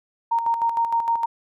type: tone with tremolo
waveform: sine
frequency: 926 Hz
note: A#5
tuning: 12 cents flat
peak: -17 dBFS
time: 0.31-1.26 s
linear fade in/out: 10 ms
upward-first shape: square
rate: 6.5 Hz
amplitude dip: 55%
effects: none